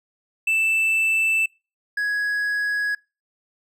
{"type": "tone pair in turn", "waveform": "triangle", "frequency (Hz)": [2648, 1668.1], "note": ["E7", "G#6"], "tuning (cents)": [7, 7], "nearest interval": "minor sixth", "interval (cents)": 800, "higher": "first", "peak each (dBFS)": [-16, -19], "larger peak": "first", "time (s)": [[0.47, 1.46], [1.97, 2.95]], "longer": "first", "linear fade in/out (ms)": 5, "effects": ["noise-tail reverb RT60 0.3 s tail -25 dB re dry"]}